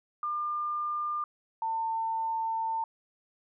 sine tone pair in turn, 1200 / 899 Hz, D6 / A5, +37 / +37 cents, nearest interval perfect fourth, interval 500 cents, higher first, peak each -29 / -28 dBFS, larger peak second, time 0.23-1.24 / 1.62-2.84 s, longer second, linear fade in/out 2 ms, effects none

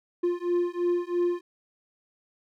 triangle beating tone pair, 349.2 / 352.2 Hz, F4 / F4, 0 / +15 cents, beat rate 3 Hz, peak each -25 / -25 dBFS, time 0.23-1.41 s, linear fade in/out 10 ms, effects none

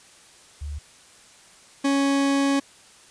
sine / 40% pulse tone pair in turn, 73.42 / 277.2 Hz, D2 / C#4, 0 / 0 cents, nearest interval octave + major seventh, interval 2300 cents, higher second, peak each -29 / -18 dBFS, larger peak second, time 0.61-0.79 / 1.84-2.6 s, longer second, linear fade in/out 10 ms, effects white hiss -51 dBFS RMS until 3.1 s + resampled to 22050 Hz

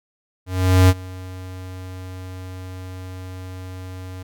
square tone with ADSR envelope, 92.5 Hz, F#2, in tune, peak -9 dBFS, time 0.46-4.23 s, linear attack 430 ms, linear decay 44 ms, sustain -23 dB, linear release 8 ms, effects none

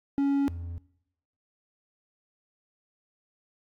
triangle tone pair in turn, 279.3 / 84.88 Hz, C#4 / F2, +13 / -49 cents, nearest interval octave + major sixth, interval 2062 cents, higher first, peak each -20 / -32 dBFS, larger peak first, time 0.18-0.48 / 0.48-0.78 s, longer neither, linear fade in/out 0 ms, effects noise-tail reverb RT60 0.8 s tail -22 dB re dry + AAC 48 kbps

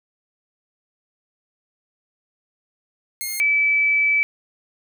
5% pulse / sine tone pair in turn, 2137 / 2305 Hz, C7 / D7, +36 / -33 cents, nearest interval minor second, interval 131 cents, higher second, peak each -15 dBFS, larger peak neither, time 3.21-3.4 / 3.4-4.23 s, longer second, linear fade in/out 0 ms, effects none

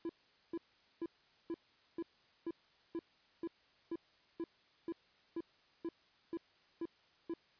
triangle tone bursts, 335.1 Hz, E4, 29 cents sharp, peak -35 dBFS, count 16, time 0.05-7.338 s, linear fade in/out 2 ms, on 43 ms, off 440 ms, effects white hiss -69 dBFS RMS until 7.59 s + resampled to 11025 Hz

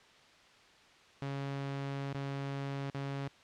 sawtooth tone with dropouts, 138.59 Hz, C#3, in tune, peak -32 dBFS, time 1.22-3.28 s, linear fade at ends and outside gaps 2 ms, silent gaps 2.132-2.146 / 2.901-2.946 s, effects white hiss -60 dBFS RMS until 3.43 s + low-pass 4000 Hz 12 dB/octave

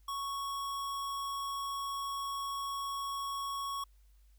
square tone, 1108.7 Hz, C#6, in tune, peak -36 dBFS, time 0.08-3.84 s, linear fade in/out 5 ms, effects added 50 Hz sine -59 dBFS peak until 4.38 s + white hiss -75 dBFS RMS until 4.38 s

